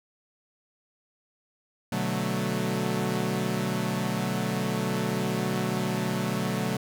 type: chord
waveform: sawtooth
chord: B minor seventh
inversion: none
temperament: equal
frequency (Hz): 123.47 / 146.83 / 185 / 220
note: B2 / D3 / F#3 / A3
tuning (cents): 0 / 0 / 0 / 0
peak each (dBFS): -29 / -30 / -26 / -27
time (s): 1.92-6.77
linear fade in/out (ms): 5
effects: none